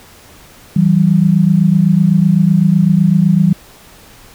sine tone pair together, 162.8 / 190.72 Hz, E3 / G3, -21 / -47 cents, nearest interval minor third, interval 274 cents, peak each -10 dBFS, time 0.76-3.53 s, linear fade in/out 5 ms, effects pink hiss -41 dBFS RMS until 4.34 s

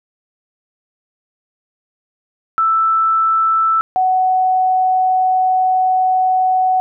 sine tone pair in turn, 1322 / 745.4 Hz, E6 / F#5, +5 / +13 cents, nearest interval minor seventh, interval 992 cents, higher first, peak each -11 dBFS, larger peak neither, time 2.58-3.81 / 3.96-6.8 s, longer second, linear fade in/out 0 ms, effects none

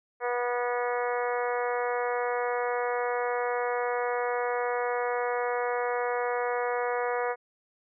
harmonic tone with a mistuned harmonic, 243.7 Hz, B3, 23 cents flat, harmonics 2 / 3 / 4 / 5 / 6 / 7 / 8 / 9, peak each -29 / -33 / -35 / -37 / -39 / -40 / -41 / -42 dBFS, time 0.2-7.36 s, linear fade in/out 50 ms, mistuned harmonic 8, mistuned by -16 cents, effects none

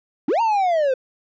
triangle linear two-way sweep, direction up then down, 237.4 to 937 to 502 Hz, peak -14 dBFS, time 0.28-0.94 s, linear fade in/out 5 ms, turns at 0.41 s, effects resampled to 16000 Hz

